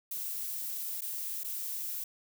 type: noise with dropouts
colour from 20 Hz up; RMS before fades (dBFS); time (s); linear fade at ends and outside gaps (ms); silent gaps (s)
violet; -37; 0.11-2.04; 5; 1.009-1.018 / 1.435-1.444
effects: none